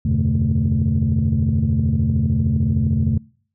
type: tone cluster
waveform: sine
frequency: 82.4 / 95.6 / 125.4 / 144.9 / 220.5 Hz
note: E2 / G2 / B2 / D3 / A3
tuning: 0 / -43 / +27 / -23 / +4 cents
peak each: -21 dBFS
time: 0.05-3.18 s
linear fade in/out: 5 ms
effects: noise-tail reverb RT60 0.5 s tail -25 dB re dry + tanh soft clip ceiling -9 dBFS